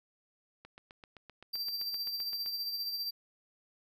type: click train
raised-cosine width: 0.3 ms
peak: -34 dBFS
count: 15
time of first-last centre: 0.65-2.461 s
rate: 7.73 Hz
type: tone with tremolo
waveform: square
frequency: 4699 Hz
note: D8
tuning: in tune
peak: -33 dBFS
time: 1.53-3.11 s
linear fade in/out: 10 ms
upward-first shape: sine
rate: 15 Hz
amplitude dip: 45%
effects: none